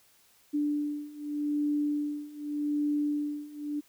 sine beating tone pair, 293.7 / 294.54 Hz, D4 / D4, 0 / +5 cents, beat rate 0.84 Hz, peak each -32 / -30 dBFS, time 0.53-3.81 s, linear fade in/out 20 ms, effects white hiss -63 dBFS RMS until 3.88 s

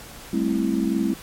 sine chord, A minor seventh, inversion third, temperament just, 198 / 220 / 264 / 330 Hz, G3 / A3 / C4 / E4, +18 / 0 / +16 / +2 cents, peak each -25 dBFS, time 0.33-1.14 s, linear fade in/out 5 ms, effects pink hiss -41 dBFS RMS until 1.22 s + MP3 64 kbps

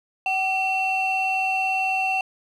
triangle ring-modulated tone, 1735 Hz, A6, 25 cents flat, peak -14 dBFS, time 0.26-2.21 s, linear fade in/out 2 ms, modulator 974 Hz, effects tanh soft clip ceiling -16 dBFS

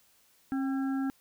harmonic tone with a mistuned harmonic, 270 Hz, C#4, 45 cents flat, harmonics 1 / 3 / 5 / 6, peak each -28 / -42 / -45 / -46 dBFS, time 0.52-1.1 s, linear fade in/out 0 ms, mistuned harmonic 3, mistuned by -57 cents, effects white hiss -65 dBFS RMS until 1.2 s

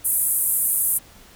pink band-pass noise, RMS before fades -21 dBFS, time 0.04-0.99 s, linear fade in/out 20 ms, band 9200 to 14000 Hz, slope 48 dB/octave, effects pink hiss -48 dBFS RMS until 1.35 s

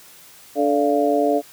harmonic tone with a mistuned harmonic, 145.6 Hz, D3, 15 cents flat, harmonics 2 / 3 / 4 / 5, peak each -21 / -21 / -21 / -21 dBFS, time 0.55-1.42 s, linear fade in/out 50 ms, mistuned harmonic 5, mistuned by -86 cents, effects white hiss -46 dBFS RMS until 1.52 s + high-pass 60 Hz 12 dB/octave

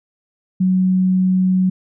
sine tone, 185.7 Hz, F#3, 7 cents sharp, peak -12 dBFS, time 0.6-1.7 s, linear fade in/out 10 ms, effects none

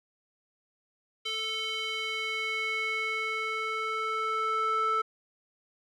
square tone with band-pass filter sweep, 440 Hz, A4, in tune, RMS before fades -31 dBFS, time 1.25-5.02 s, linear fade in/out 10 ms, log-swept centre 3200 to 1300 Hz, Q 3.4, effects none

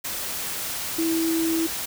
sine tone in noise, 327.2 Hz, E4, 13 cents flat, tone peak -21 dBFS, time 0.98-1.67 s, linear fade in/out 10 ms, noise white, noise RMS -30 dBFS, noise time 0.04-1.86 s, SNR +6 dB, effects none

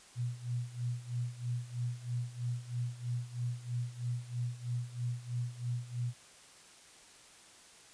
sine tone with tremolo, 121.4 Hz, B2, 29 cents flat, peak -31 dBFS, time 0.15-6.14 s, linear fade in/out 50 ms, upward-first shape sine, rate 3.1 Hz, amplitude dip 85%, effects white hiss -57 dBFS RMS until 7.93 s + resampled to 22050 Hz

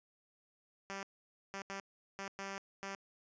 5% pulse tone bursts at uneven times, 196 Hz, G3, in tune, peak -30 dBFS, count 6, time 0.9-1.03 / 1.54-1.62 / 1.7-1.8 / 2.19-2.28 / 2.39-2.58 / 2.83-2.95 s, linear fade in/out 0 ms, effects resampled to 16000 Hz

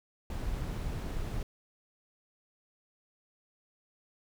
brown noise, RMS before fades -35 dBFS, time 0.3-1.43 s, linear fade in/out 2 ms, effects none

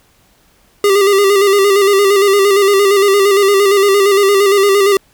square tone with vibrato, 398.5 Hz, G4, 28 cents sharp, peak -8 dBFS, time 0.84-4.97 s, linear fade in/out 2 ms, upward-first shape square, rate 8.7 Hz, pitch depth 43 cents each way, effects pink hiss -52 dBFS RMS until 5.13 s

